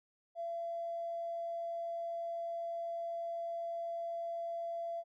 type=tone with tanh clipping; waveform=triangle; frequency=677 Hz; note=E5; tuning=46 cents sharp; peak=-36 dBFS; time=0.35-5.04 s; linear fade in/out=50 ms; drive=2 dB; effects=none